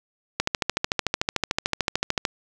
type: click train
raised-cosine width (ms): 0.2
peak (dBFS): -4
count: 26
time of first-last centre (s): 0.4-2.252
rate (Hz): 13.5
effects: none